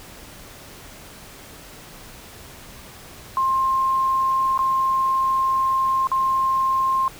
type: tone with dropouts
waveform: sine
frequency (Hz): 1059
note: C6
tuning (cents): +21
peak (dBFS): -17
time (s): 3.37-7.08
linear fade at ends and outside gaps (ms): 1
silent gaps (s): 4.577-4.59 / 6.071-6.116
effects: pink hiss -42 dBFS RMS until 7.19 s